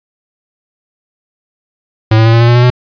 square tone with pitch steps, 110 / 111.92 / 113.88 / 115.87 / 117.9 / 119.96 / 122.05 / 124.19 Hz, A2 / A2 / A#2 / A#2 / A#2 / B2 / B2 / B2, 0 / +30 / -40 / -10 / +20 / -50 / -20 / +10 cents, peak -5 dBFS, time 2.11-2.702 s, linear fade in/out 5 ms, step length 74 ms, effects resampled to 11025 Hz + 7-bit

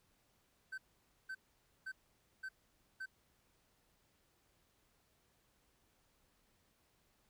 triangle tone bursts, 1539 Hz, G6, 32 cents flat, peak -40 dBFS, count 5, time 0.72-3.06 s, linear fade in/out 10 ms, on 60 ms, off 510 ms, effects pink hiss -75 dBFS RMS until 7.29 s

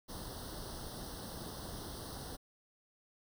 pink noise with comb filter, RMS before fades -45 dBFS, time 0.08-2.37 s, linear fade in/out 20 ms, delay 0.21 ms, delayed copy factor +1, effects none

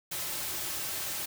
white noise with comb filter, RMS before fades -35 dBFS, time 0.11-1.26 s, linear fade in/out 10 ms, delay 4.2 ms, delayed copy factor -0.5, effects none

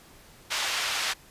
white band-pass noise, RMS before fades -29 dBFS, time 0.5-1.14 s, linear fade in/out 20 ms, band 820 to 4300 Hz, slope 12 dB/octave, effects pink hiss -53 dBFS RMS until 1.3 s + resampled to 32000 Hz

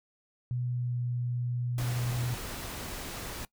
sine tone with pitch glide, 123.47 to 122.05 Hz, B2 to B2, 0 to -20 cents, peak -29 dBFS, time 0.51-2.34 s, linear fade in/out 0 ms, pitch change -20 cents, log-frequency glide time 0.62-0.97 s
pink noise, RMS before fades -39 dBFS, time 1.78-3.45 s, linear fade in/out 2 ms
effects noise-tail reverb RT60 0.1 s tail -21 dB re dry

